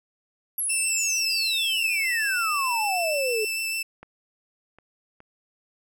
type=exponential sweep; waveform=sine; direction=down; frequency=11550 to 415.3 Hz; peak=-24 dBFS; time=0.58-3.45 s; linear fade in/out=5 ms
type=tone with vibrato; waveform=sawtooth; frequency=2656 Hz; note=E7; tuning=12 cents sharp; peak=-23 dBFS; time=0.69-3.83 s; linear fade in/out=10 ms; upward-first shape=sine; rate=6.6 Hz; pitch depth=13 cents each way
type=clicks; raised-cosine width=0.5 ms; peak=-27 / -35 / -33 dBFS; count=3; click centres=4.03 / 4.786 / 5.204 s
effects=none